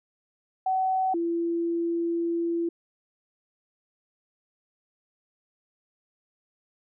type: tone pair in turn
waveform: sine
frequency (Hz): 755 / 338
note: F#5 / E4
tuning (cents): +35 / +43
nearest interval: octave + major second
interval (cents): 1392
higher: first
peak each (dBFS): -22 / -24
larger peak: first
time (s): 0.66-1.14 / 1.14-2.69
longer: second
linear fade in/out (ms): 5
effects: none